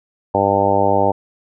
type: harmonic tone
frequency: 99.2 Hz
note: G2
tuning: 21 cents sharp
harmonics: 1 / 2 / 3 / 4 / 5 / 6 / 7 / 8 / 9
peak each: -25 / -25 / -24 / -23 / -20 / -19 / -23 / -19 / -20 dBFS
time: 0.34-1.12 s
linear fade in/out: 10 ms
effects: none